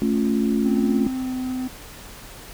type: chord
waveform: sine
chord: A augmented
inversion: none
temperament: equal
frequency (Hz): 220 / 277.2 / 349.2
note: A3 / C#4 / E#4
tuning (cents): 0 / 0 / 0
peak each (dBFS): -20 / -23 / -26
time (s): 0.02-1.07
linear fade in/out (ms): 0
type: tone with pitch glide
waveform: triangle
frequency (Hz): 260 to 256.1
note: C4 to C4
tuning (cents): -11 to -37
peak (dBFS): -22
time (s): 0.65-1.68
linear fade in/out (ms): 10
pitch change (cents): -26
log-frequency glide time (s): 1.16-1.32
effects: added 40 Hz sine -46 dBFS peak until 2.53 s + pink hiss -41 dBFS RMS until 2.53 s